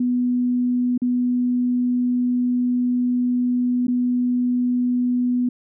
sine tone with dropouts, 246.9 Hz, B3, in tune, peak -17 dBFS, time 0-5.49 s, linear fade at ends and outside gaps 5 ms, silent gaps 0.978-1.018 / 3.87-3.88 s, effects none

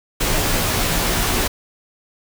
pink noise with comb filter, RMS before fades -19 dBFS, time 0.2-1.48 s, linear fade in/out 10 ms, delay 15 ms, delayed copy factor -0.75, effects none

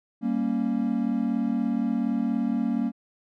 triangle chord, G diminished, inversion none, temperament equal, 196 / 233.1 / 277.2 Hz, G3 / Bb3 / Db4, 0 / 0 / 0 cents, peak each -28 / -23 / -27 dBFS, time 0.21-2.92 s, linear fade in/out 50 ms, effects none

